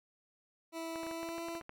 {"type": "tone with pitch glide", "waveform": "20% pulse", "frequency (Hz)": [328.3, 335.2], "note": ["E4", "E4"], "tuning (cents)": [-7, 29], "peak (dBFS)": -34, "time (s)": [0.72, 1.62], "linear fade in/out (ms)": 50, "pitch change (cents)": 36, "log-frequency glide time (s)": [1.06, 1.43]}
{"type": "clicks", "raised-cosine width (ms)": 0.5, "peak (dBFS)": -31, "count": 11, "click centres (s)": [0.958, 1.033, 1.067, 1.112, 1.231, 1.289, 1.382, 1.485, 1.552, 1.612, 1.694]}
{"effects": []}